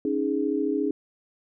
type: chord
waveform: sine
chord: C# suspended second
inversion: none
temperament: equal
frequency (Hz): 277.2 / 311.1 / 415.3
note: C#4 / D#4 / G#4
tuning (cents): 0 / 0 / 0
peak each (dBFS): -27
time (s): 0.05-0.91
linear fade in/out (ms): 2
effects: none

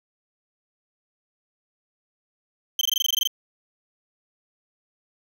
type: tone bursts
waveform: 35% pulse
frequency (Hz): 3122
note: G7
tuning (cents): -8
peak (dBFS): -17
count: 12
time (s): 2.79-3.274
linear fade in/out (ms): 2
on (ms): 22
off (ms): 20
effects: none

